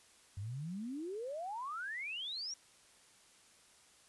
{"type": "exponential sweep", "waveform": "sine", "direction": "up", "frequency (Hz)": [93, 5830], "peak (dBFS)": -39, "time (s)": [0.37, 2.54], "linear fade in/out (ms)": 5, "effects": ["white hiss -64 dBFS RMS until 4.08 s", "resampled to 24000 Hz"]}